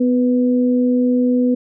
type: tone pair together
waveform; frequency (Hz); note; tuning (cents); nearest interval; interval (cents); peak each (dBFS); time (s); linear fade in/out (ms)
sine; 249.9 / 493.9; B3 / B4; +21 / 0; octave; 1179; -13 / -20; 0-1.55; 10
effects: none